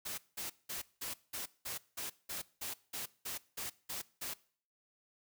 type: noise bursts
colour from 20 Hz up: white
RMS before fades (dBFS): -41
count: 14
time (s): 0.05-4.34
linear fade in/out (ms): 10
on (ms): 130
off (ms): 190
effects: noise-tail reverb RT60 0.5 s tail -21 dB re dry